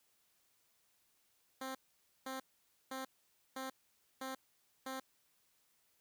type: tone bursts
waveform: 10% pulse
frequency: 263.5 Hz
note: C4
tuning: 12 cents sharp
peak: -33 dBFS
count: 6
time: 1.61-5 s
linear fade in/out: 5 ms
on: 140 ms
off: 510 ms
effects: white hiss -75 dBFS RMS until 6 s